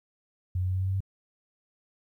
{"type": "tone with pitch steps", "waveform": "sine", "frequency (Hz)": [91, 91.9, 92.8, 93.72, 94.65, 95.58, 96.52], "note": ["F#2", "F#2", "F#2", "F#2", "F#2", "G2", "G2"], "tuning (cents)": [-28, -11, 6, 23, 40, -43, -26], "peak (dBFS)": -25, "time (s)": [0.55, 1.005], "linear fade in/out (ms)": 5, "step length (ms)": 65, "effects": ["11-bit"]}